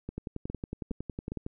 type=two click trains; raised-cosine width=3 ms; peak=-22 / -23 dBFS; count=15 / 4; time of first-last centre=0.18-1.464 / 0.09-1.32 s; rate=10.9 / 2.44 Hz; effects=none